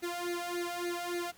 sawtooth tone with flanger, 349.2 Hz, F4, in tune, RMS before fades -36 dBFS, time 0.02-1.32 s, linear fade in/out 20 ms, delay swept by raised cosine 0.46 to 1.39 ms, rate 3.5 Hz, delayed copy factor +0.9, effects pink hiss -59 dBFS RMS until 1.37 s + high-pass 100 Hz 12 dB/octave

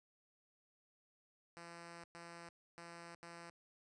5% pulse tone bursts at uneven times, 170.1 Hz, F3, 45 cents flat, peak -40 dBFS, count 4, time 1.57-2.04 / 2.15-2.49 / 2.78-3.15 / 3.23-3.5 s, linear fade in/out 0 ms, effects resampled to 22050 Hz

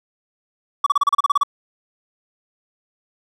triangle tone bursts, 1140 Hz, C#6, 48 cents sharp, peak -10 dBFS, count 11, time 0.84-1.434 s, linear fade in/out 5 ms, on 24 ms, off 33 ms, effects none

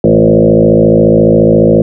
sine tone with frequency modulation, 349.2 Hz, F4, in tune, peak -3 dBFS, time 0.04-1.82 s, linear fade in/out 2 ms, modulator 54.4 Hz, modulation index 4.1, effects none

